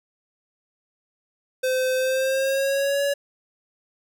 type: tone with pitch glide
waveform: square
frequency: 515 to 564.9 Hz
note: C5 to C#5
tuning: -28 to +33 cents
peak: -21 dBFS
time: 1.63-3.14 s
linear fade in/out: 10 ms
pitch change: +161 cents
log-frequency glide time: 1.96-3.03 s
effects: none